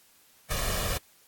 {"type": "noise with comb filter", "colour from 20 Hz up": "pink", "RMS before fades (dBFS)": -29, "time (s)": [0.5, 0.98], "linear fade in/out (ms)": 10, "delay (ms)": 1.7, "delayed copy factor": 0.7, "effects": ["white hiss -60 dBFS RMS until 1.27 s", "AAC 64 kbps"]}